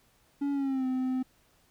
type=tone with pitch glide; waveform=triangle; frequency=282.7 to 257.7 Hz; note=C#4 to C4; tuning=+34 to -26 cents; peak=-25 dBFS; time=0.41-1.23 s; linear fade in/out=10 ms; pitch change=-160 cents; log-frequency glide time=0.52-0.86 s; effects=pink hiss -66 dBFS RMS until 1.7 s